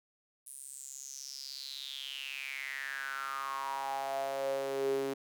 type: tone with high-pass filter sweep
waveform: sawtooth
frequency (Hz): 136.4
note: C#3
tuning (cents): -28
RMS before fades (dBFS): -38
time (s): 0.46-5.14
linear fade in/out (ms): 10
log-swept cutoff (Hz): 10000 to 340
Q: 7.7
effects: none